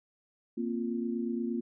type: chord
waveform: sine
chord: Bb suspended second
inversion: none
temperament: equal with one note detuned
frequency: 233.1 / 261.6 / 348.2 Hz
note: Bb3 / C4 / F4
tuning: 0 / 0 / -5 cents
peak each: -32 / -37 / -36 dBFS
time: 0.57-1.61 s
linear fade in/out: 10 ms
effects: none